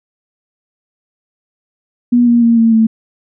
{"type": "tone with pitch steps", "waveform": "sine", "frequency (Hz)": [242, 237, 232.1, 227.4, 222.7], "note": ["B3", "A#3", "A#3", "A#3", "A3"], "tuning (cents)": [-35, 29, -7, -43, 21], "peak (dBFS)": -6, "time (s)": [2.12, 2.87], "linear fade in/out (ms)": 10, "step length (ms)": 150, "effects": []}